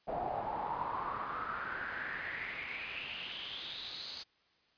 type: noise with band-pass filter sweep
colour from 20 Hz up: brown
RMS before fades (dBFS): -40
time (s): 0.07-4.24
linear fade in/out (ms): 20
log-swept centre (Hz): 690 to 4600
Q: 6.4
effects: white hiss -71 dBFS RMS until 4.77 s + resampled to 11025 Hz